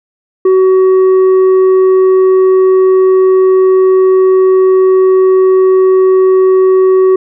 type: tone with tanh clipping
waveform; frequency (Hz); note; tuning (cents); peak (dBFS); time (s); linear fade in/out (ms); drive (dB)
triangle; 376.2; F#4; +29; -5; 0.45-7.16; 5; 9
effects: none